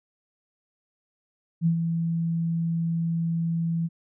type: tone with ADSR envelope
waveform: sine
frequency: 166.3 Hz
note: E3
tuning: 16 cents sharp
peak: -17 dBFS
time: 1.61-3.89 s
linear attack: 51 ms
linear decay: 95 ms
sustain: -6 dB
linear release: 35 ms
effects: none